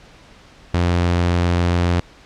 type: tone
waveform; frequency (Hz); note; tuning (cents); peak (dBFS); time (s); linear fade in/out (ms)
sawtooth; 87.31; F2; 0; -11; 0.74-2; 0
effects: pink hiss -46 dBFS RMS until 2.25 s + low-pass 5000 Hz 12 dB/octave